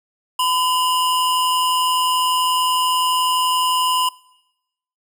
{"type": "tone pair together", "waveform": "square", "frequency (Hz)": [1010.5, 2860], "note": ["B5", "F7"], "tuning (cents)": [39, 41], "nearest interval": "octave + tritone", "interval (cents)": 1802, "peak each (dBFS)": [-18, -23], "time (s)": [0.39, 4.09], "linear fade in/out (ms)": 5, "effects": ["noise-tail reverb RT60 0.9 s tail -22 dB re dry"]}